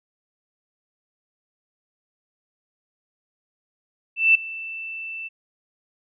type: tone with ADSR envelope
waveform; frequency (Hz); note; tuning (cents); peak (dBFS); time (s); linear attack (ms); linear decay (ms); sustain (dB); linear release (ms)
sine; 2661; E7; +16; -10; 4.16-5.29; 190; 5; -20; 22
effects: none